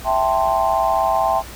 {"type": "chord", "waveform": "sine", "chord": "A minor seventh", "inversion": "second", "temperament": "equal", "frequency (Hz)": [659.3, 784, 880, 1046.5], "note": ["E5", "G5", "A5", "C6"], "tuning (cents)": [0, 0, 0, 0], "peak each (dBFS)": [-20, -19, -22, -22], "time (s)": [0.04, 1.43], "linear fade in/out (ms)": 50, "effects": ["added 58 Hz sine -37 dBFS peak until 1.55 s", "pink hiss -37 dBFS RMS until 1.55 s"]}